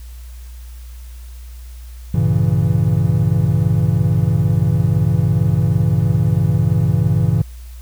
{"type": "chord", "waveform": "triangle", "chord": "G diminished seventh", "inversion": "none", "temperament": "equal with one note detuned", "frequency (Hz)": [98, 115.67, 138.59, 164.81], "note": ["G2", "Bb2", "Db3", "Fb3"], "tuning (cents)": [0, -13, 0, 0], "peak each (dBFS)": -16, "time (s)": [2.14, 7.42], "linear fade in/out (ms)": 5, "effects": ["added 60 Hz sine -31 dBFS peak until 7.81 s", "white hiss -48 dBFS RMS until 7.81 s"]}